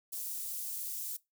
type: high-pass noise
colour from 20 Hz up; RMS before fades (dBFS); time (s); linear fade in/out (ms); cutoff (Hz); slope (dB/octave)
white; -39; 0.12-1.17; 10; 8300; 12
effects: noise-tail reverb RT60 0.2 s tail -21 dB re dry